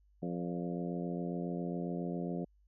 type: harmonic tone with a mistuned harmonic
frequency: 87.31 Hz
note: F2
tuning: in tune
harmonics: 2 / 3 / 4 / 5 / 6 / 7 / 8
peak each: -37 / -41 / -43 / -45 / -47 / -48 / -49 dBFS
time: 0.22-2.45 s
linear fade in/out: 10 ms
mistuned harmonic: 7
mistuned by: -36 cents
effects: added 50 Hz sine -64 dBFS peak until 2.67 s